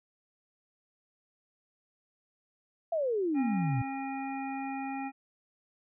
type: exponential sweep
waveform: sine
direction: down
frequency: 690 to 115 Hz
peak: -27 dBFS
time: 2.92-3.82 s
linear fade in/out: 5 ms
type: harmonic tone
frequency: 270.3 Hz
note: C#4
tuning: 44 cents flat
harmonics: 1 / 3 / 5 / 7 / 9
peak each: -36 / -37 / -49 / -49 / -45 dBFS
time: 3.34-5.12 s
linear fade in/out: 50 ms
effects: none